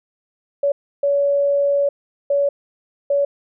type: tone bursts at uneven times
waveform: sine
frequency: 566 Hz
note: C#5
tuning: 36 cents sharp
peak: -14 dBFS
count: 4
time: 0.63-0.72 / 1.03-1.89 / 2.3-2.49 / 3.1-3.25 s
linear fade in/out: 5 ms
effects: none